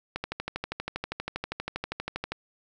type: click train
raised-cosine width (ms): 0.3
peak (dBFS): -15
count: 28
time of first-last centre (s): 0.16-2.32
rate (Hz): 12.5
effects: none